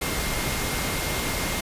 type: tone in noise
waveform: sine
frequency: 2122 Hz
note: C7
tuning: 24 cents sharp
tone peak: -36 dBFS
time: 0.01-1.61 s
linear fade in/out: 10 ms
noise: pink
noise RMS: -27 dBFS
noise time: 0.01-1.61 s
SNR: -12 dB
effects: resampled to 32000 Hz